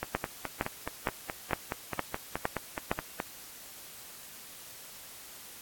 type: two click trains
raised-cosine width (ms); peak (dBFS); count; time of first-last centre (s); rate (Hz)
0.5; -16 / -11; 16 / 7; 0.03-3.201 / 0.15-2.915; 4.73 / 2.17
effects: white hiss -48 dBFS RMS until 5.61 s + AAC 64 kbps